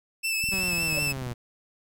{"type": "tone with vibrato", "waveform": "sawtooth", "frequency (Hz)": 2637, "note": "E7", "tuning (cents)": 0, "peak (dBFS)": -22, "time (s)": [0.23, 1.13], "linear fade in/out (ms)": 20, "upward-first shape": "sine", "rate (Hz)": 5.3, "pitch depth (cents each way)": 26}
{"type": "click train", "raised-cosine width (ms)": 5, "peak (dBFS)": -26, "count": 19, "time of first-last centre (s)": [0.44, 1.318], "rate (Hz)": 20.5}
{"type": "linear sweep", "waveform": "sawtooth", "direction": "down", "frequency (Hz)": [195.2, 117.2], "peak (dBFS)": -28, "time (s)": [0.51, 1.34], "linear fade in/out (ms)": 20}
{"type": "tone with exponential growth", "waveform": "sine", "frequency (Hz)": 576, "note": "D5", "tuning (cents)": -34, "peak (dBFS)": -26, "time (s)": [0.89, 0.99], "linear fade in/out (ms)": 1, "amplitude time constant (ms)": 20}
{"effects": []}